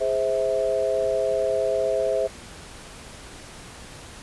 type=chord; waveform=sine; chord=Ab augmented; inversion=none; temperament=equal with one note detuned; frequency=415.3 / 523.3 / 651.7 Hz; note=Ab4 / C5 / E5; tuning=0 / 0 / -20 cents; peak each=-27 / -24 / -24 dBFS; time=0-2.28 s; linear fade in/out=20 ms; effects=pink hiss -42 dBFS RMS until 4.22 s + resampled to 24000 Hz